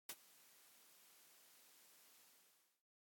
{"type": "noise with ADSR envelope", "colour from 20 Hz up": "white", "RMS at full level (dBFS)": -45, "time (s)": [0.09, 2.83], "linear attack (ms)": 4, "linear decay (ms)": 48, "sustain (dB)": -23, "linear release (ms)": 620, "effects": ["high-pass 200 Hz 12 dB/octave", "AAC 64 kbps"]}